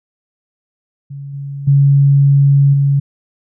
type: tone with level steps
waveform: sine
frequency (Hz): 140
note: C#3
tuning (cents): +18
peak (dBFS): -25 / -22 / -6 / -9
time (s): 1.1-3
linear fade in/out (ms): 10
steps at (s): 1.33 / 1.67 / 2.73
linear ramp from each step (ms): 10
effects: none